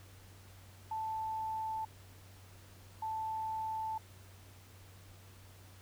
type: tone bursts at uneven times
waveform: sine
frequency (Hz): 880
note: A5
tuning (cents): 0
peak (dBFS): -35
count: 2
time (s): 0.91-1.85 / 3.02-3.98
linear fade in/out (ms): 5
effects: added 95 Hz sine -55 dBFS peak until 5.81 s + pink hiss -60 dBFS RMS until 5.81 s